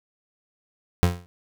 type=tone with exponential decay; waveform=30% pulse; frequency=87.9 Hz; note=F2; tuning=12 cents sharp; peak=-10 dBFS; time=1.03-1.26 s; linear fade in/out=0 ms; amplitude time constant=50 ms; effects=none